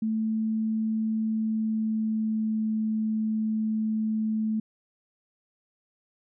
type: tone with pitch glide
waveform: sine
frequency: 220 to 218.1 Hz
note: A3 to A3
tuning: 0 to -15 cents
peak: -24 dBFS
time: 0.02-4.6 s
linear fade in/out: 5 ms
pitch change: -15 cents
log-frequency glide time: 1.24-2.73 s
effects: none